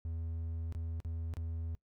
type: tone with dropouts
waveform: triangle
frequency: 82.1 Hz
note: E2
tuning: 6 cents flat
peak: -34 dBFS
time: 0.05-1.75 s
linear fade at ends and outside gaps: 0 ms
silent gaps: 0.724-0.749 / 1.002-1.048 / 1.338-1.369 s
effects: noise-tail reverb RT60 0.1 s tail -22 dB re dry